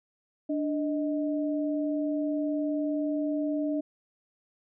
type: tone pair together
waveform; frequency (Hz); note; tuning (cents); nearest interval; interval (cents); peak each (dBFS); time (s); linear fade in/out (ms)
sine; 294.7 / 624.4; D4 / D#5; +6 / +6; octave + minor second; 1300; -27 / -33; 0.49-3.81; 10
effects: none